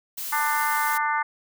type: noise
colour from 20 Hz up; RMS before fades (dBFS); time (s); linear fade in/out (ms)
blue; -32; 0.17-0.98; 10
type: harmonic tone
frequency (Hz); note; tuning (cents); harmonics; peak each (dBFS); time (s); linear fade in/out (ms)
297.3; D4; +21; 3 / 4 / 5 / 6 / 7; -25 / -27 / -29 / -31 / -32; 0.32-1.23; 10
effects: none